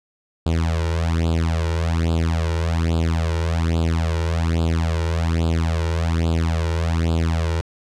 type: tone with flanger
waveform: sawtooth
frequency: 82.41 Hz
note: E2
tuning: in tune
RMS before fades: -20 dBFS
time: 0.46-7.61 s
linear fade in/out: 0 ms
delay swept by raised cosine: 0.25 to 2.15 ms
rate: 1.2 Hz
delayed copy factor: +1
effects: low-pass 7000 Hz 12 dB/octave